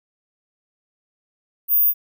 sine tone, 14917 Hz, A#9, in tune, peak -13 dBFS, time 1.68-1.94 s, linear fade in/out 50 ms, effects none

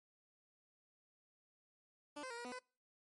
15% pulse tone with pitch steps, 293.3 / 517 / 469.2 / 477.7 / 248 / 504 Hz, D4 / C5 / A#4 / A#4 / B3 / B4, -2 / -21 / +11 / +42 / +7 / +35 cents, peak -39 dBFS, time 2.16-2.592 s, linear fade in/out 10 ms, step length 72 ms, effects noise-tail reverb RT60 0.4 s tail -26 dB re dry + MP3 48 kbps

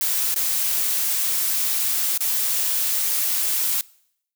blue noise with dropouts, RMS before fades -22 dBFS, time 0.01-3.81 s, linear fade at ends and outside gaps 1 ms, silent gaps 0.343-0.361 / 2.177-2.206 s, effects noise-tail reverb RT60 0.7 s tail -23 dB re dry

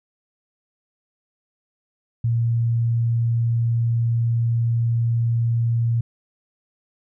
sine tone, 116.54 Hz, A#2, in tune, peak -17 dBFS, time 2.24-6.01 s, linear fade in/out 5 ms, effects none

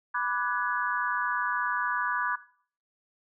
sine chord, G# half-diminished seventh, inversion first, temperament equal with one note detuned, 987.8 / 1174.7 / 1480 / 1683.4 Hz, B5 / D6 / F#6 / G#6, 0 / 0 / 0 / +23 cents, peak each -32 dBFS, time 0.14-2.36 s, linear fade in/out 10 ms, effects noise-tail reverb RT60 0.5 s tail -17 dB re dry

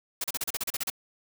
white noise bursts, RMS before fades -30 dBFS, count 11, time 0.21-0.901 s, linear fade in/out 5 ms, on 31 ms, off 35 ms, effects none

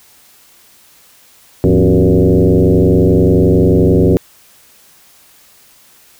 sine tone with frequency modulation, 103.83 Hz, G#2, in tune, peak -6 dBFS, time 1.64-4.17 s, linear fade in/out 0 ms, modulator 91.4 Hz, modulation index 4.2, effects white hiss -46 dBFS RMS until 6.19 s

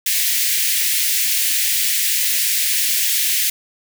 white high-pass noise, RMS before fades -18 dBFS, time 0.06-3.5 s, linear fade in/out 5 ms, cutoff 1800 Hz, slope 48 dB/octave, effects none

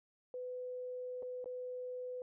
sine tone with dropouts, 501 Hz, B4, 25 cents sharp, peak -40 dBFS, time 0.34-2.22 s, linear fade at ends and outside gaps 1 ms, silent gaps 1.224-1.229 / 1.443-1.458 s, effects none

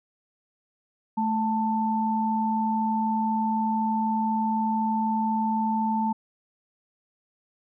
sine tone pair together, 219 / 886 Hz, A3 / A5, -8 / +12 cents, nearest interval 2 octaves, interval 2420 cents, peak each -25 dBFS, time 1.17-6.13 s, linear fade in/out 10 ms, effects none

